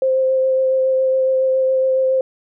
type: tone with vibrato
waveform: sine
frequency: 524 Hz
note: C5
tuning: 2 cents sharp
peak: -13 dBFS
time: 0.02-2.21 s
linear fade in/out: 2 ms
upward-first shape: sine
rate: 7.2 Hz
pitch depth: 11 cents each way
effects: none